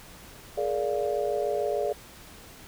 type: chord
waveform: sine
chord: Bb dominant seventh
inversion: third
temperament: just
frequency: 419.5 / 466.2 / 582.7 / 699.2 Hz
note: Ab4 / Bb4 / D5 / F5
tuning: +17 / 0 / -14 / +2 cents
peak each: -29 / -33 / -29 / -33 dBFS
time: 0.57-1.93 s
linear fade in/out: 10 ms
effects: pink hiss -48 dBFS RMS until 2.67 s